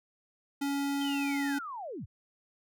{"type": "tone", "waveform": "square", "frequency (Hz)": 280.7, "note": "C#4", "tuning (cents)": 22, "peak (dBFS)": -30, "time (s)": [0.61, 1.59], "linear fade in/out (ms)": 10}
{"type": "linear sweep", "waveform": "sine", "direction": "down", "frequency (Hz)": [3189, 57.2], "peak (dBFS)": -37, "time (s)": [1, 2.06], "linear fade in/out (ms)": 20}
{"effects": []}